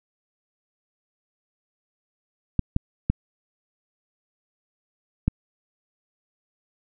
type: clicks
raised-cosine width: 5 ms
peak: -7 dBFS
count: 4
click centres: 2.593 / 2.764 / 3.1 / 5.28 s
effects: none